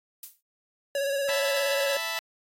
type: noise with exponential decay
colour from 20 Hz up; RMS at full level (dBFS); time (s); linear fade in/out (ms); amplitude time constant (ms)
violet; -34; 0.23-0.41; 2; 38
type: tone with vibrato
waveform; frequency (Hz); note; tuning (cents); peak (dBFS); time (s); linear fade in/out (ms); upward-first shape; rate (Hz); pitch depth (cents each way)
square; 557; C#5; +8; -26; 0.95-1.97; 2; square; 17; 27
type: chord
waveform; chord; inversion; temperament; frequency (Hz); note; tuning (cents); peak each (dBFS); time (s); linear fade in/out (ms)
10% pulse; E suspended fourth; none; just; 659.3 / 879 / 988.9; E5 / A5 / B5; 0 / -2 / +2; -25 / -27 / -27; 1.29-2.19; 0
effects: AAC 48 kbps